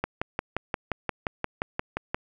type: click train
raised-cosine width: 0.5 ms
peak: -11 dBFS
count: 13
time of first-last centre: 0.04-2.145 s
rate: 5.7 Hz
effects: none